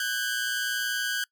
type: tone pair together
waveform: sawtooth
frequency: 1499 / 1619.9 Hz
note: F#6 / G#6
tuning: +22 / -44 cents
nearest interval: minor second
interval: 134 cents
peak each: -26 dBFS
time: 0-1.24 s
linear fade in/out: 2 ms
effects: noise-tail reverb RT60 0.1 s tail -24 dB re dry